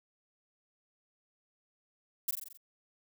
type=noise with echo; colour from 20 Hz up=violet; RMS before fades=-31 dBFS; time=2.28-2.31 s; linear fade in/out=5 ms; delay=44 ms; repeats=6; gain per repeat=-4 dB; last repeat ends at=2.574 s; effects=none